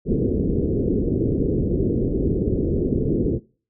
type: low-pass noise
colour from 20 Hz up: white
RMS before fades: -21 dBFS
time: 0.05-3.4 s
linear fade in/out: 50 ms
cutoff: 440 Hz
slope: 48 dB/octave
effects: noise-tail reverb RT60 0.4 s tail -23 dB re dry